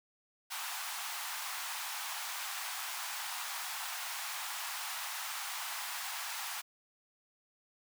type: high-pass noise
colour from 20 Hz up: pink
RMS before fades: -40 dBFS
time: 0.5-6.62 s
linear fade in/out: 20 ms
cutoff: 770 Hz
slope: 48 dB/octave
effects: none